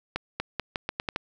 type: accelerating click train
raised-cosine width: 0.3 ms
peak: -12 dBFS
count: 8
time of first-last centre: 0.16-1.161 s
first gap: 240 ms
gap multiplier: 0.82
effects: none